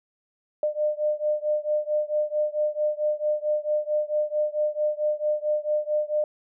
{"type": "beating tone pair", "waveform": "sine", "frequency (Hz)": [601, 605.5], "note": ["D5", "D#5"], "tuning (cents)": [40, -47], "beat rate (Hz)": 4.5, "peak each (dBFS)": [-25, -26], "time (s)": [0.63, 6.24], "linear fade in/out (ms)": 2, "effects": []}